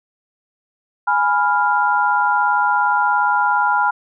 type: chord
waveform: sine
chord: F diminished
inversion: first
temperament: equal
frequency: 830.6 / 987.8 / 1396.9 Hz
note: Ab5 / Cb6 / F6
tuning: 0 / 0 / 0 cents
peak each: -18 dBFS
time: 1.07-3.91 s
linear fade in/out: 10 ms
effects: none